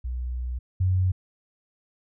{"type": "tone pair in turn", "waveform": "sine", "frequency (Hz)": [61.74, 92.51], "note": ["B1", "F#2"], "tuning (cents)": [0, 0], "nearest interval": "perfect fifth", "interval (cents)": 700, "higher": "second", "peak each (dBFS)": [-27, -19], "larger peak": "second", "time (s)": [[0.04, 0.59], [0.8, 1.12]], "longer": "first", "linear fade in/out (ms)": 10, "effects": []}